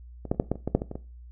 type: clicks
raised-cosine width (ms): 2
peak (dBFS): -23 / -10 / -28 / -8 / -11 / -26 / -14 / -6 / -17 / -21 / -21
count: 11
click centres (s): 0.253 / 0.315 / 0.346 / 0.399 / 0.516 / 0.556 / 0.676 / 0.75 / 0.819 / 0.914 / 0.955
effects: noise-tail reverb RT60 0.3 s tail -17 dB re dry + added 60 Hz sine -43 dBFS peak until 1.31 s